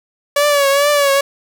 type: tone with vibrato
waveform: sawtooth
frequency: 569 Hz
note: C#5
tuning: 45 cents sharp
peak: -7 dBFS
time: 0.36-1.21 s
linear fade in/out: 5 ms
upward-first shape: triangle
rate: 2.3 Hz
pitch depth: 68 cents each way
effects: none